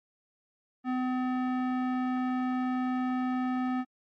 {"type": "tone with low-pass filter", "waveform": "square", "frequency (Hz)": 254.1, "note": "B3", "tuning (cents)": 49, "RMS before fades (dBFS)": -30, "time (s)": [0.84, 3.85], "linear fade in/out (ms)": 50, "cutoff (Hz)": 1600, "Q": 1.1, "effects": ["AAC 64 kbps"]}